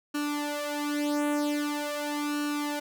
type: tone with flanger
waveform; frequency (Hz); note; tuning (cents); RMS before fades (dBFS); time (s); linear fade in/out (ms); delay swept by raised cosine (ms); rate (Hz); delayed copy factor
sawtooth; 293.7; D4; 0; -30; 0.14-2.8; 10; 0.71 to 3.31; 0.44; +0.8
effects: none